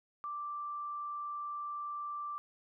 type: tone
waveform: sine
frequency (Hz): 1174.7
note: D6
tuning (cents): 0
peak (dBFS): -37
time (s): 0.24-2.38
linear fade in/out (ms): 0
effects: none